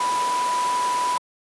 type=tone in noise; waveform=sine; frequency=989 Hz; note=B5; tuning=2 cents sharp; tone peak=-20 dBFS; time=0-1.18 s; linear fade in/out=5 ms; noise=pink; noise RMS=-29 dBFS; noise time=0-1.18 s; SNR=+6 dB; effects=high-pass 400 Hz 12 dB/octave + resampled to 24000 Hz